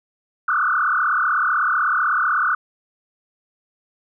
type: tone with frequency modulation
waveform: sine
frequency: 1335 Hz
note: E6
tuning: 22 cents sharp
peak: -16 dBFS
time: 0.48-2.55 s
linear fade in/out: 5 ms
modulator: 36 Hz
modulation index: 4.9
effects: none